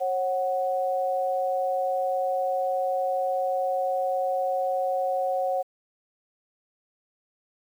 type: tone pair together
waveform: sine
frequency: 543.5 / 742 Hz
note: C#5 / F#5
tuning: -34 / +5 cents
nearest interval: perfect fourth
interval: 539 cents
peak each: -26 dBFS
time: 0-5.63 s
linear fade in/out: 20 ms
effects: 9-bit